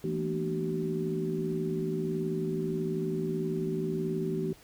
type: tone cluster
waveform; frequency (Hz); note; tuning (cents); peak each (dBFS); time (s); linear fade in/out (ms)
sine; 164.8 / 217.4 / 235.8 / 296.9 / 379.5; E3 / A3 / A#3 / D4 / F#4; 0 / -21 / +20 / +19 / +44; -33 / -39 / -38 / -39 / -32; 0.04-4.53; 2
effects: pink hiss -56 dBFS RMS until 4.63 s